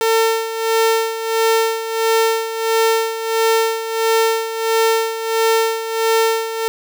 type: tone with tremolo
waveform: sawtooth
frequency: 450 Hz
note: A4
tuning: 39 cents sharp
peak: -8 dBFS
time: 0.01-6.68 s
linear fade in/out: 0 ms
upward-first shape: sine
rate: 1.5 Hz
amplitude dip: 70%
effects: none